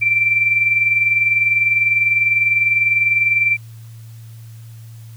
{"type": "tone with tremolo", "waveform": "sine", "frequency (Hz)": 2349, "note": "D7", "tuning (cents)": 0, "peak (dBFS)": -10, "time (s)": [0.01, 3.57], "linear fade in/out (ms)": 20, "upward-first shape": "sine", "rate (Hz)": 20, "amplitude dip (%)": 55, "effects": ["added 113 Hz sine -34 dBFS peak until 5.16 s", "white hiss -51 dBFS RMS until 5.16 s"]}